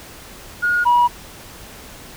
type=tone pair in turn; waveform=sine; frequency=1438 / 966.1 Hz; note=F#6 / B5; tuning=-50 / -38 cents; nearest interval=perfect fifth; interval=688 cents; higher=first; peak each=-14 / -9 dBFS; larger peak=second; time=0.62-0.85 / 0.85-1.08 s; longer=neither; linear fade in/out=20 ms; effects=tanh soft clip ceiling -8 dBFS + pink hiss -39 dBFS RMS until 2.16 s